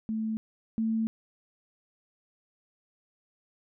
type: tone pair in turn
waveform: sine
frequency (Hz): 220 / 223.1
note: A3 / A3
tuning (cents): 0 / +24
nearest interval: unison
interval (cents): 24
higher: second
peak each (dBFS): -28 / -25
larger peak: second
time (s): 0.09-0.37 / 0.78-1.07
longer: second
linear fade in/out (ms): 0
effects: none